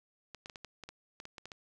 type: clicks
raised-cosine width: 0.2 ms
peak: -28 dBFS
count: 12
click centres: 0.347 / 0.459 / 0.498 / 0.558 / 0.647 / 0.837 / 0.89 / 1.201 / 1.254 / 1.382 / 1.456 / 1.518 s
effects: none